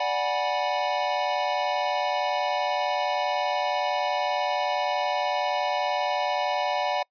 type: chord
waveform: square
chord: G# half-diminished seventh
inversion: second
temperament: equal with one note detuned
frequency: 587.3 / 740 / 830.6 / 975.3 Hz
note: D5 / F#5 / G#5 / B5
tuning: 0 / 0 / 0 / -22 cents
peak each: -30 / -28 / -32 / -32 dBFS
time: 0-7.03 s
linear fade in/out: 5 ms
effects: noise-tail reverb RT60 0.1 s tail -26 dB re dry + resampled to 11025 Hz